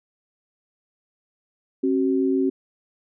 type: tone pair together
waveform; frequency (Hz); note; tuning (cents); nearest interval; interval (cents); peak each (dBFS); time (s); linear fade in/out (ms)
sine; 269.5 / 376.9; C#4 / F#4; -49 / +32; tritone; 581; -20 / -22; 1.83-2.5; 10
effects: none